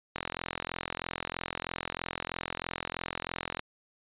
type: click train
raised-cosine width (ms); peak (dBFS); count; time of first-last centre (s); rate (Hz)
0.3; -16; 149; 0.16-3.594; 43.1
effects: resampled to 8000 Hz